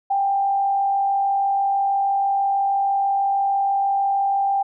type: tone with frequency modulation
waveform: sine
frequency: 791 Hz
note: G5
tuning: 15 cents sharp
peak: -17 dBFS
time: 0.1-4.63 s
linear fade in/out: 10 ms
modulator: 46.2 Hz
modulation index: 0.31
effects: none